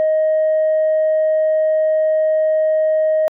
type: tone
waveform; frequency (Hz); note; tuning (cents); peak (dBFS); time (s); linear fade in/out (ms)
sine; 626; D#5; +10; -11; 0-3.28; 0
effects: tanh soft clip ceiling -10 dBFS